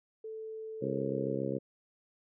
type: tone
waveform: sine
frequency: 440 Hz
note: A4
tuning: in tune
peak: -39 dBFS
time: 0.24-1.37 s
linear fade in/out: 5 ms
type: harmonic tone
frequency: 67.4 Hz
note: C#2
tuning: 48 cents flat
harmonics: 2 / 3 / 4 / 5 / 6 / 7 / 8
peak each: -39 / -39 / -39 / -39 / -39 / -39 / -39 dBFS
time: 0.81-1.59 s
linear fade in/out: 20 ms
effects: none